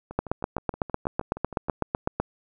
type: two click trains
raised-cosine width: 1 ms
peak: -23 / -9 dBFS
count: 11 / 17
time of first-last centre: 0.11-1.685 / 0.19-2.2 s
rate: 6.35 / 7.96 Hz
effects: none